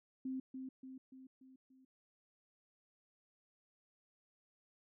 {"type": "tone with echo", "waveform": "sine", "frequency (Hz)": 261.6, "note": "C4", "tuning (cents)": 0, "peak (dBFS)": -38, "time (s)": [0.25, 0.4], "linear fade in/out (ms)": 5, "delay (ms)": 290, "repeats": 5, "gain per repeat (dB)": -5, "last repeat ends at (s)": 1.85, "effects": []}